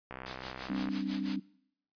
click train, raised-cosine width 0.5 ms, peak -26 dBFS, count 51, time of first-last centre 0.11-0.888 s, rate 64.3 Hz
white noise with tremolo, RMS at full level -39 dBFS, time 0.26-1.36 s, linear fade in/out 0 ms, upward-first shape sine, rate 6 Hz, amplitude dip 85%
sine chord, G suspended fourth, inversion none, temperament equal, 196 / 261.6 / 293.7 Hz, G3 / C4 / D4, 0 / 0 / 0 cents, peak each -36 dBFS, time 0.69-1.4 s, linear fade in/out 10 ms
effects noise-tail reverb RT60 0.7 s tail -22 dB re dry + resampled to 11025 Hz

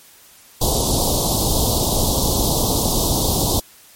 pink band-stop noise, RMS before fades -18 dBFS, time 0.61-3.6 s, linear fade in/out 5 ms, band 1000 to 3500 Hz, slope 48 dB/octave, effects white hiss -47 dBFS RMS until 3.95 s + MP3 64 kbps

